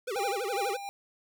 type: tone with vibrato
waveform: square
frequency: 440 Hz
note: A4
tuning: in tune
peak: -32 dBFS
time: 0.07-0.77 s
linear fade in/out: 10 ms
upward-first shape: sine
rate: 12 Hz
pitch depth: 270 cents each way
type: tone with tremolo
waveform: square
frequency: 800 Hz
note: G5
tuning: 35 cents sharp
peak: -30 dBFS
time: 0.16-0.89 s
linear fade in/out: 0 ms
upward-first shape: sine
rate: 2.7 Hz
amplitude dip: 65%
effects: none